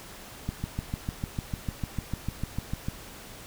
click train, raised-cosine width 5 ms, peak -17 dBFS, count 17, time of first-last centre 0.49-2.885 s, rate 6.68 Hz, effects pink hiss -45 dBFS RMS until 3.46 s

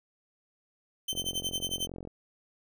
sawtooth tone with tremolo, 3089 Hz, G7, 26 cents flat, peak -25 dBFS, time 1.08-1.87 s, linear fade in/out 5 ms, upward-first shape sine, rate 11 Hz, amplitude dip 95%
click train, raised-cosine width 2 ms, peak -28 dBFS, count 43, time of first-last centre 1.13-2.074 s, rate 44.5 Hz
effects none

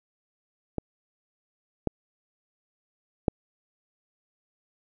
clicks, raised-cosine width 2 ms, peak -15 / -11 / -7 dBFS, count 3, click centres 0.783 / 1.873 / 3.282 s, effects none

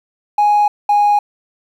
triangle tone pair in turn, 830.6 / 825.3 Hz, G#5 / G#5, 0 / -11 cents, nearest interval unison, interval 11 cents, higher first, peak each -6 dBFS, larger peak neither, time 0.38-0.68 / 0.89-1.19 s, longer neither, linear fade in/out 5 ms, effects tanh soft clip ceiling -5 dBFS + 8-bit

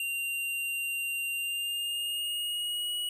square tone with pitch glide, 2774 to 2914 Hz, F7 to F#7, -12 to -27 cents, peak -31 dBFS, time 0-3.09 s, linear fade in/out 2 ms, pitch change +85 cents, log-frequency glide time 1.32-2.96 s, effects none

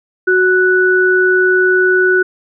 sine tone pair together, 370 / 1480 Hz, F#4 / F#6, 0 / 0 cents, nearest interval 2 octaves, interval 2400 cents, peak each -11 dBFS, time 0.27-2.23 s, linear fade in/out 10 ms, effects none

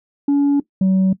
sine tone pair in turn, 283.8 / 189.41 Hz, C#4 / F#3, +41 / +41 cents, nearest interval perfect fifth, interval 700 cents, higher first, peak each -9 dBFS, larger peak neither, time 0.28-0.6 / 0.81-1.13 s, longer neither, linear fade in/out 5 ms, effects noise-tail reverb RT60 0.1 s tail -18 dB re dry + tanh soft clip ceiling -11 dBFS

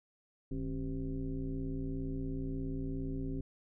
sine tone with frequency modulation, 150 Hz, D3, 37 cents sharp, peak -34 dBFS, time 0.51-3.41 s, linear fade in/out 5 ms, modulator 119 Hz, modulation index 1.6, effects none

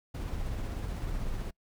brown noise with tremolo, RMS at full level -33 dBFS, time 0.14-1.51 s, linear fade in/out 10 ms, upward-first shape triangle, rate 16 Hz, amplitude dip 30%, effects noise-tail reverb RT60 0.1 s tail -25 dB re dry

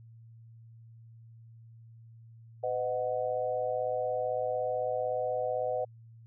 sine chord, B major, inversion none, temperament equal with one note detuned, 506.3 / 622.3 / 740 Hz, B4 / D#5 / F#5, +43 / 0 / 0 cents, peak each -32 / -33 / -35 dBFS, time 2.63-5.85 s, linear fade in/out 10 ms, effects added 114 Hz sine -50 dBFS peak until 6.26 s

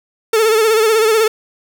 45% pulse tone with vibrato, 440.7 Hz, A4, 3 cents sharp, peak -10 dBFS, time 0.33-1.28 s, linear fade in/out 5 ms, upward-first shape sine, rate 16 Hz, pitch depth 63 cents each way, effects 7-bit

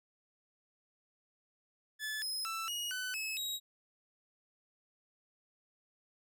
sawtooth tone with pitch steps, 1730 / 5110 / 1328 / 2886 / 1505 / 2587 / 3818 Hz, A6 / D#8 / E6 / F#7 / F#6 / E7 / A#7, -30 / +45 / +12 / -44 / +29 / -33 / +41 cents, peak -33 dBFS, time 1.99-3.6 s, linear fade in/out 50 ms, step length 230 ms, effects none

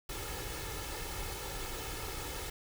pink noise with comb filter, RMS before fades -40 dBFS, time 0.09-2.5 s, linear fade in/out 5 ms, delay 2.3 ms, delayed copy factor +0.65, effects none

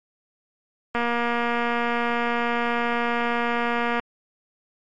click train, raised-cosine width 0.5 ms, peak -10 dBFS, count 723, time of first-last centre 0.95-3.996 s, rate 237 Hz, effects MP3 64 kbps

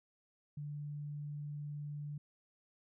sine tone, 146.83 Hz, D3, in tune, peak -40 dBFS, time 0.57-2.18 s, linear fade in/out 5 ms, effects none

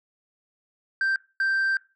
sine tone bursts at uneven times, 1568 Hz, G6, in tune, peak -18 dBFS, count 2, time 1.01-1.16 / 1.4-1.77 s, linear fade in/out 2 ms, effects noise-tail reverb RT60 0.3 s tail -21 dB re dry + tanh soft clip ceiling -20 dBFS

